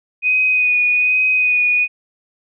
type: tone with vibrato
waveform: sine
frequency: 2489 Hz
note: D#7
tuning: in tune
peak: -12 dBFS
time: 0.22-1.88 s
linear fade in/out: 50 ms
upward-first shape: sine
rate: 1.2 Hz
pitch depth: 20 cents each way
effects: none